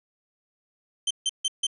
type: tone bursts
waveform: sawtooth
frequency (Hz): 3112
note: G7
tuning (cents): -13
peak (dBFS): -19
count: 4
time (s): 1.07-1.668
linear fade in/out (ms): 5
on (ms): 37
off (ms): 150
effects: resampled to 24000 Hz